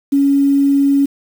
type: tone with quantisation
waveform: sine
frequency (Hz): 279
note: C#4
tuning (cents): +11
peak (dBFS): -9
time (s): 0.12-1.06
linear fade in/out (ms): 10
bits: 6
effects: none